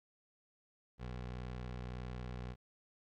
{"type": "tone", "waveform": "20% pulse", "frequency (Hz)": 61.74, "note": "B1", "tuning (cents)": 0, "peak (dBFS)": -37, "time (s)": [0.98, 2.56], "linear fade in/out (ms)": 50, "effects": ["low-pass 4000 Hz 12 dB/octave", "13-bit"]}